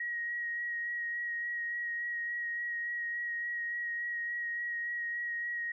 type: tone with vibrato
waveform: sine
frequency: 1894 Hz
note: A#6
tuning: 27 cents sharp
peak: -33 dBFS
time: 0-5.72 s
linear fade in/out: 5 ms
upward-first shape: sine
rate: 3.5 Hz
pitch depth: 15 cents each way
effects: none